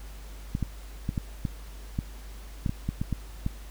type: clicks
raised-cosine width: 5 ms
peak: -15 dBFS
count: 12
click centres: 0.551 / 0.627 / 1.091 / 1.178 / 1.452 / 1.989 / 2.662 / 2.694 / 2.89 / 3.015 / 3.127 / 3.464 s
effects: added 50 Hz sine -40 dBFS peak until 3.7 s + pink hiss -51 dBFS RMS until 3.7 s